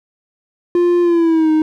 triangle tone with pitch glide, 350 to 311.8 Hz, F4 to D#4, +4 to +4 cents, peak -8 dBFS, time 0.75-1.62 s, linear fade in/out 2 ms, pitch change -200 cents, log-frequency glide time 1.02-1.51 s, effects none

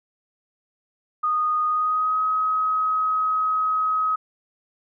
sine tone with pitch glide, 1235 to 1269 Hz, D#6 to D#6, -13 to +34 cents, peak -19 dBFS, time 1.23-4.16 s, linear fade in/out 10 ms, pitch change +47 cents, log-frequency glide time 1.67-2.21 s, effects none

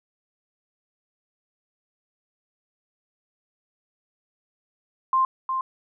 sine tone with echo, 1049 Hz, C6, 4 cents sharp, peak -17 dBFS, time 5.13-5.25 s, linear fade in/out 2 ms, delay 360 ms, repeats 1, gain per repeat -6 dB, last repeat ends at 5.61 s, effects none

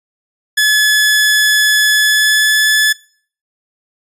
sawtooth tone with pitch glide, 1713 to 1725.9 Hz, A6 to A6, -47 to -34 cents, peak -5 dBFS, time 0.57-2.93 s, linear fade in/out 10 ms, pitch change +13 cents, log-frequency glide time 1.91-2.64 s, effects noise-tail reverb RT60 0.5 s tail -21 dB re dry + resampled to 32000 Hz

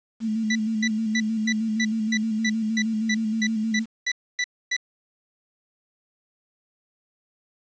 sine tone with vibrato, 220 Hz, A3, in tune, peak -22 dBFS, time 0.2-3.86 s, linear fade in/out 50 ms, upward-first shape square, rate 6.4 Hz, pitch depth 34 cents each way
sawtooth tone bursts, 1975.5 Hz, B6, in tune, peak -18 dBFS, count 14, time 0.5-4.766 s, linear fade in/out 5 ms, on 54 ms, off 270 ms
effects resampled to 16000 Hz + 8-bit

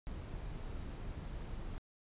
brown noise, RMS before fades -43 dBFS, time 0.07-1.78 s, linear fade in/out 0 ms, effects resampled to 8000 Hz

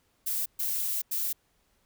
violet noise bursts at uneven times, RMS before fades -30 dBFS, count 3, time 0.26-0.46 / 0.59-1.02 / 1.11-1.33 s, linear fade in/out 10 ms, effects pink hiss -70 dBFS RMS until 1.85 s

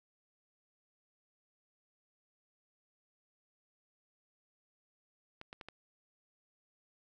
clicks, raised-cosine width 0.3 ms, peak -30 dBFS, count 4, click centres 5.414 / 5.529 / 5.612 / 5.686 s, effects none

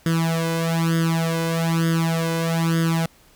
sawtooth tone with flanger, 164.81 Hz, E3, in tune, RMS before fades -21 dBFS, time 0.06-3.06 s, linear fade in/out 2 ms, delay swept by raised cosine 0.6 to 2 ms, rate 1.1 Hz, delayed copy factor +0.95, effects pink hiss -54 dBFS RMS until 3.35 s

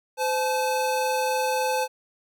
square tone pair together, 513.1 / 863 Hz, C5 / A5, -34 / -34 cents, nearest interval major sixth, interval 900 cents, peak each -26 dBFS, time 0.17-1.88 s, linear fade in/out 50 ms, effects none

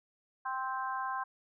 harmonic tone, 261.6 Hz, C4, in tune, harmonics 3 / 4 / 5 / 6, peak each -39 / -35 / -45 / -41 dBFS, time 0.45-1.24 s, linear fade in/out 10 ms, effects none

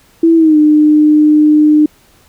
sine tone with pitch glide, 330 to 302.6 Hz, E4 to D#4, +2 to -48 cents, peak -4 dBFS, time 0.23-1.86 s, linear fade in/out 5 ms, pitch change -150 cents, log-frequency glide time 0.36-0.57 s, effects pink hiss -48 dBFS RMS until 2.28 s

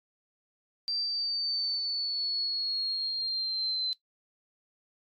sine linear sweep, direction down, 4699 to 4055 Hz, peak -28 dBFS, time 0.88-3.93 s, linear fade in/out 0 ms, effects noise-tail reverb RT60 0.1 s tail -18 dB re dry + MP3 64 kbps

